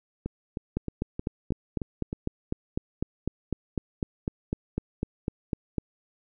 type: two click trains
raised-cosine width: 3 ms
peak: -18 / -14 dBFS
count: 7 / 21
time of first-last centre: 0.26-2.129 / 0.77-5.783 s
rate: 3.21 / 3.99 Hz
effects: none